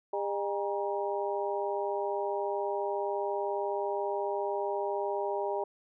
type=harmonic tone with a mistuned harmonic; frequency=201.6 Hz; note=G3; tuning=49 cents sharp; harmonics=2 / 3 / 4 / 5; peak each=-33 / -35 / -36 / -37 dBFS; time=0.13-5.64 s; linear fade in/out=5 ms; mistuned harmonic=5; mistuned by=-110 cents; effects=none